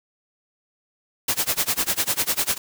white noise with tremolo, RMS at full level -20 dBFS, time 1.28-2.58 s, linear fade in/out 5 ms, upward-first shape sine, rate 10 Hz, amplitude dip 95%, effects none

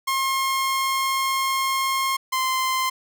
sawtooth tone pair in turn, 1071 / 1041.1 Hz, C6 / C6, +40 / -9 cents, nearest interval unison, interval 49 cents, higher first, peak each -17 dBFS, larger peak neither, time 0.07-2.17 / 2.32-2.9 s, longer first, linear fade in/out 10 ms, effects none

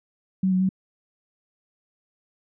sine tone with pitch steps, 188.8 / 185.2 / 188.9 Hz, F#3 / F#3 / F#3, +35 / +2 / +36 cents, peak -18 dBFS, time 0.43-0.691 s, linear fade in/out 5 ms, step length 87 ms, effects none

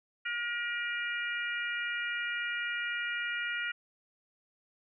harmonic tone, 476.2 Hz, A#4, 37 cents sharp, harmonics 3 / 4 / 5 / 6, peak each -35 / -37 / -39 / -41 dBFS, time 0.25-3.72 s, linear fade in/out 10 ms, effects none

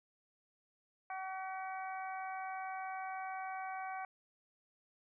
harmonic tone with a mistuned harmonic, 378.6 Hz, F#4, 40 cents sharp, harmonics 2 / 3 / 4 / 5 / 6, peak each -41 / -48 / -49 / -55 / -51 dBFS, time 1.1-4.05 s, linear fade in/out 2 ms, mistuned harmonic 5, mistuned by +23 cents, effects none

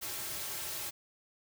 white noise with comb filter, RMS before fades -39 dBFS, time 0.01-0.91 s, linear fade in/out 20 ms, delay 4.1 ms, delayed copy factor -0.75, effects none

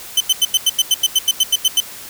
sawtooth tone bursts, 3055 Hz, G7, 45 cents flat, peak -7 dBFS, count 14, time 0.17-1.804 s, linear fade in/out 5 ms, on 35 ms, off 88 ms, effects white hiss -34 dBFS RMS until 2.09 s

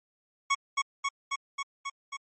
25% pulse tone with echo, 1108.7 Hz, C#6, in tune, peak -19 dBFS, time 0.5-0.55 s, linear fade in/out 10 ms, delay 270 ms, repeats 6, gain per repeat -2 dB, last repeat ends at 2.17 s, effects MP3 32 kbps

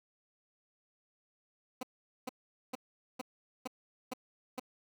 15% pulse tone bursts, 254.4 Hz, C4, 48 cents flat, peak -30 dBFS, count 7, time 1.81-4.597 s, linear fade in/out 5 ms, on 21 ms, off 440 ms, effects none

